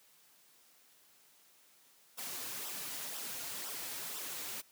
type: noise with flanger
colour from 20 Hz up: white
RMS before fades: -42 dBFS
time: 2.17-4.62 s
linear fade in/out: 20 ms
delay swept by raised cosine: 0.44 to 5.34 ms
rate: 2 Hz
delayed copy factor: -0.6
effects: white hiss -65 dBFS RMS until 4.71 s + high-pass 150 Hz 12 dB/octave